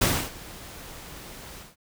pink noise with ADSR envelope, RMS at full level -21 dBFS, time 0.01-1.76 s, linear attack 9 ms, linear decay 280 ms, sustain -21 dB, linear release 180 ms, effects none

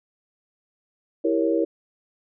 sine chord, E diminished seventh, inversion none, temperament equal with one note detuned, 329.6 / 395 / 466.2 / 554.4 Hz, E4 / G4 / Bb4 / Db5, 0 / +13 / 0 / 0 cents, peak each -22 / -28 / -24 / -26 dBFS, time 1.24-1.65 s, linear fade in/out 10 ms, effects none

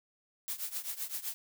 blue noise with tremolo, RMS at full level -35 dBFS, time 0.48-1.34 s, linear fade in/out 0 ms, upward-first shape triangle, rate 7.8 Hz, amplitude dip 90%, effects none

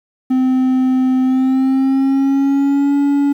triangle tone with pitch glide, 258.2 to 283.2 Hz, C4 to C#4, -23 to +37 cents, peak -9 dBFS, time 0.3-3.33 s, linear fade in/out 10 ms, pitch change +160 cents, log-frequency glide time 1.23-2.95 s, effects 8-bit

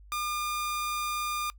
sawtooth tone, 1207 Hz, D6, 47 cents sharp, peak -26 dBFS, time 0.12-1.5 s, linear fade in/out 0 ms, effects noise-tail reverb RT60 0.1 s tail -22 dB re dry + added 50 Hz sine -49 dBFS peak until 1.58 s

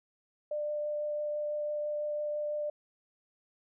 sine tone with vibrato, 596 Hz, D5, 25 cents sharp, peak -31 dBFS, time 0.51-2.7 s, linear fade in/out 5 ms, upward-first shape triangle, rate 6 Hz, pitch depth 9 cents each way, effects none

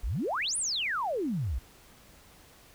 sine exponential two-way sweep, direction up then down, 39.41 to 10200 to 53 Hz, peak -28 dBFS, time 0.03-1.59 s, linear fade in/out 10 ms, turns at 0.57 s, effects pink hiss -56 dBFS RMS until 2.74 s

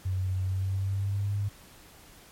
sine tone with pitch glide, 93.5 to 101.38 Hz, F#2 to G#2, +19 to -41 cents, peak -26 dBFS, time 0.05-1.49 s, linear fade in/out 10 ms, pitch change +140 cents, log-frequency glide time 0.42-1.35 s, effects pink hiss -53 dBFS RMS until 2.31 s + MP3 64 kbps

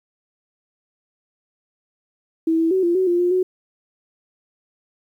sine tone with pitch steps, 325.1 / 327.6 / 377 / 344.1 / 374.7 / 349 / 354.2 / 368.9 Hz, E4 / E4 / F#4 / F4 / F#4 / F4 / F4 / F#4, -24 / -11 / +32 / -26 / +22 / -1 / +24 / -5 cents, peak -15 dBFS, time 2.47-3.43 s, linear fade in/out 5 ms, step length 120 ms, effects 9-bit

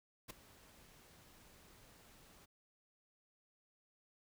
pink noise with ADSR envelope, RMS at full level -45 dBFS, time 0.28-2.46 s, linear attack 23 ms, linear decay 8 ms, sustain -18 dB, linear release 16 ms, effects none

